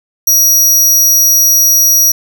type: tone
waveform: sawtooth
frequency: 5760 Hz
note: F#8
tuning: 47 cents flat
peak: -3 dBFS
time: 0.27-2.12 s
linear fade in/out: 5 ms
effects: none